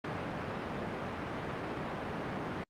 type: band-pass noise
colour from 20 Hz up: pink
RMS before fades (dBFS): -38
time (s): 0.04-2.64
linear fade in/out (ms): 5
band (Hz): 120 to 1800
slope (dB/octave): 12
effects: Opus 48 kbps